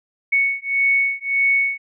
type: beating tone pair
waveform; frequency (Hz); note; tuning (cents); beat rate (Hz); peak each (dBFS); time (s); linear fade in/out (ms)
sine; 2217 / 2218.7; C#7 / C#7; 0 / +1; 1.7; -19; 0.32-1.78; 10
effects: none